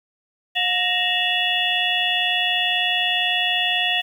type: tone cluster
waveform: sine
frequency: 719 / 1863 / 2668 / 2873 / 3429 Hz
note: F#5 / A#6 / E7 / F7 / A7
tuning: -50 / -2 / +20 / +48 / -45 cents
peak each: -27 / -25 / -25 / -23 / -24 dBFS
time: 0.55-4.02 s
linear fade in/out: 20 ms
effects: 8-bit